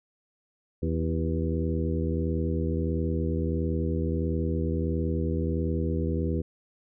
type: harmonic tone with a mistuned harmonic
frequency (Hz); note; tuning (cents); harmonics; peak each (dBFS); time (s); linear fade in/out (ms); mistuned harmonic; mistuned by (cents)
81.5; E2; -19; 1 / 2 / 3 / 4 / 5 / 6; -28 / -31 / -33 / -34 / -35 / -36; 0.82-6.42; 10; 5; -51
effects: none